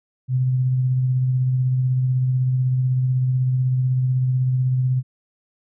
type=tone with tremolo; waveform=sine; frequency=128.3 Hz; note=C3; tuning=34 cents flat; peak=-15 dBFS; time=0.28-5.03 s; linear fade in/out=50 ms; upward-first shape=triangle; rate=16 Hz; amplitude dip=30%; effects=none